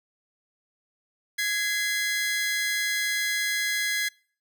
sawtooth tone pair together, 1666.9 / 2051 Hz, G#6 / C7, +6 / -35 cents, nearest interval major third, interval 359 cents, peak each -24 dBFS, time 1.38-4.09 s, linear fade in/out 10 ms, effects noise-tail reverb RT60 0.5 s tail -26 dB re dry

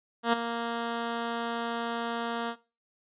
10% pulse tone with ADSR envelope, 233.1 Hz, A#3, in tune, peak -12 dBFS, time 0.23-2.56 s, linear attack 99 ms, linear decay 13 ms, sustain -10 dB, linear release 72 ms, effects noise-tail reverb RT60 0.3 s tail -18 dB re dry + resampled to 8000 Hz

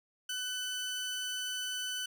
25% pulse tone pair together, 1502 / 3004 Hz, F#6 / F#7, +26 / +26 cents, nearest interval octave, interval 1200 cents, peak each -36 / -35 dBFS, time 0.29-2.06 s, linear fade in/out 5 ms, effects none

